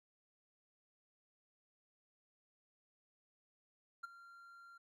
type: tone with ADSR envelope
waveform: triangle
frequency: 1383 Hz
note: F6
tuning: 17 cents flat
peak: -38 dBFS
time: 4.03-4.78 s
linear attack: 12 ms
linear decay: 17 ms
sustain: -16 dB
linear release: 9 ms
effects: none